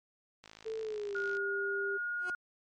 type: click train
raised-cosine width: 0.2 ms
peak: -33 dBFS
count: 51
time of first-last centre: 0.44-1.369 s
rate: 53.8 Hz
type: tone with pitch glide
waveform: sine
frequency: 442.9 to 396.9 Hz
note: A4 to G4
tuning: +11 to +22 cents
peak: -35 dBFS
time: 0.65-1.98 s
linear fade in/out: 20 ms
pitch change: -189 cents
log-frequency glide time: 0.81-1.16 s
type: tone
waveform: sine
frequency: 1434 Hz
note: F6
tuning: 45 cents sharp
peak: -33 dBFS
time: 1.15-2.35 s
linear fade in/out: 2 ms
type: tone with exponential growth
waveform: 20% pulse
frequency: 364.2 Hz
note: F#4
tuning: 27 cents flat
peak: -34 dBFS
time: 2.16-2.3 s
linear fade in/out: 0 ms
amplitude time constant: 30 ms
effects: MP3 48 kbps